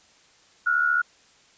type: tone pair together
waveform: sine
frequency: 1370.9 / 1445 Hz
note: F6 / F#6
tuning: -33 / -41 cents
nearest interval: minor second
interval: 92 cents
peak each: -25 / -20 dBFS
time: 0.66-1.02 s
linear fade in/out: 10 ms
effects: white hiss -57 dBFS RMS until 1.57 s + resampled to 16000 Hz